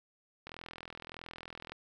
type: click train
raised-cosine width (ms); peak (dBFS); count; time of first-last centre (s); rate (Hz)
0.3; -28; 53; 0.47-1.72; 41.6
effects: 11-bit